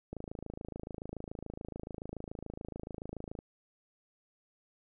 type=click train; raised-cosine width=2 ms; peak=-27 dBFS; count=89; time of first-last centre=0.13-3.389 s; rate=27 Hz; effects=none